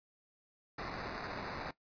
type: noise with sample-and-hold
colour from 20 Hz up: white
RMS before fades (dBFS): -42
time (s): 0.78-1.71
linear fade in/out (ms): 5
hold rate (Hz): 3150
effects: noise-tail reverb RT60 0.1 s tail -17 dB re dry + resampled to 11025 Hz